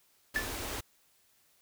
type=band-stop noise; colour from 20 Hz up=pink; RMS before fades=-38 dBFS; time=0.34-0.81 s; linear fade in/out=10 ms; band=110 to 220 Hz; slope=48 dB/octave
type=tone with exponential decay; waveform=triangle; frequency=1747 Hz; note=A6; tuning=13 cents flat; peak=-23 dBFS; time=0.36-0.51 s; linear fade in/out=0 ms; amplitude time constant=31 ms
effects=white hiss -68 dBFS RMS until 1.61 s